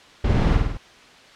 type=noise with echo; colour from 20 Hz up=brown; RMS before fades=-20 dBFS; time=0.24-0.57 s; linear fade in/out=5 ms; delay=51 ms; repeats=4; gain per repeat=-3 dB; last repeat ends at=0.774 s; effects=white hiss -47 dBFS RMS until 1.35 s + low-pass 4000 Hz 12 dB/octave